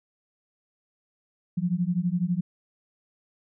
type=beating tone pair; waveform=sine; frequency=170.8 / 182.8 Hz; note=F3 / F#3; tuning=-38 / -21 cents; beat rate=12 Hz; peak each=-26 dBFS; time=1.57-2.41 s; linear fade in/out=10 ms; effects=none